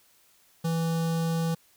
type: tone with notch filter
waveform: square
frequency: 164.81 Hz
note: E3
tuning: in tune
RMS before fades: -27 dBFS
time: 0.64-1.55 s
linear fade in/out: 10 ms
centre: 2100 Hz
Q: 1.4
effects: white hiss -62 dBFS RMS until 1.76 s